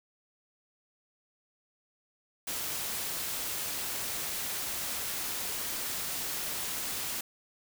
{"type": "noise", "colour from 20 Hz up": "white", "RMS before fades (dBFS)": -35, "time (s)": [2.47, 7.21], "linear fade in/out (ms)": 5, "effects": []}